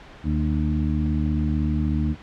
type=harmonic tone with a mistuned harmonic; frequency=76.3 Hz; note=D#2; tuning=33 cents flat; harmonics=1 / 2 / 3 / 4; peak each=-23 / -26 / -26 / -29 dBFS; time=0.23-2.16 s; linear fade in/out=50 ms; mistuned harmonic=4; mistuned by=-17 cents; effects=pink hiss -44 dBFS RMS until 2.22 s + low-pass 3000 Hz 12 dB/octave